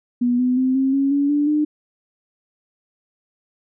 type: tone with pitch steps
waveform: sine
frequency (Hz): 243.8 / 251.2 / 258.9 / 266.8 / 274.9 / 283.3 / 291.9 / 300.8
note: B3 / B3 / C4 / C4 / C#4 / C#4 / D4 / D4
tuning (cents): -22 / +30 / -18 / +34 / -14 / +38 / -10 / +42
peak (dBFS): -15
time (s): 0.21-1.65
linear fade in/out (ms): 10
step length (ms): 180
effects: none